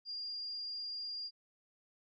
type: tone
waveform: sine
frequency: 4808 Hz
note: D8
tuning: 40 cents sharp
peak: -39 dBFS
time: 0.05-1.31 s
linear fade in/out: 50 ms
effects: none